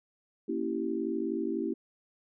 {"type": "chord", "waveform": "sine", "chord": "A# diminished seventh", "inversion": "none", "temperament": "equal with one note detuned", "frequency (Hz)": [233.1, 277.2, 329.6, 389.1], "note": ["A#3", "C#4", "E4", "G4"], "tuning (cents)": [0, 0, 0, -13], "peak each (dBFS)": [-36, -36, -33, -35], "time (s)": [0.48, 1.74], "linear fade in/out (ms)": 10, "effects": []}